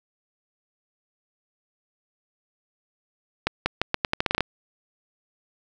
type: accelerating click train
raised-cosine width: 0.3 ms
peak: -5 dBFS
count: 12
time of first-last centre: 3.47-4.407 s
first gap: 190 ms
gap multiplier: 0.82
effects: none